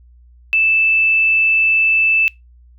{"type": "tone", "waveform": "sine", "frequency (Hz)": 2637, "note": "E7", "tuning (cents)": 0, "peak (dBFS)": -11, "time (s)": [0.53, 2.28], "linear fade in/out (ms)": 0, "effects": ["noise-tail reverb RT60 0.2 s tail -23 dB re dry", "added 60 Hz sine -43 dBFS peak until 2.78 s"]}